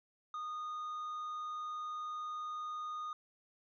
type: tone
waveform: triangle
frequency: 1231 Hz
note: D#6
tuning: 19 cents flat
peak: -37 dBFS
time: 0.34-3.13 s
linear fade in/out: 2 ms
effects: resampled to 16000 Hz